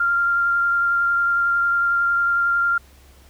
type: tone with vibrato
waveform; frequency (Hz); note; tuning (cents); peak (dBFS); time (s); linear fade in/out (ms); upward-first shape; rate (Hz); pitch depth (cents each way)
sine; 1391; F6; -7; -16; 0-2.78; 5; triangle; 11; 12
effects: added 67 Hz sine -48 dBFS peak until 3.29 s + pink hiss -53 dBFS RMS until 3.29 s